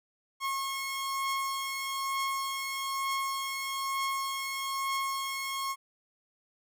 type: beating tone pair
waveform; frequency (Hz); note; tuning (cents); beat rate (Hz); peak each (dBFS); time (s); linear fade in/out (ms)
sawtooth; 1086 / 1087.1; C#6 / C#6; -36 / -34; 1.1; -28 / -35; 0.4-5.76; 50
effects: none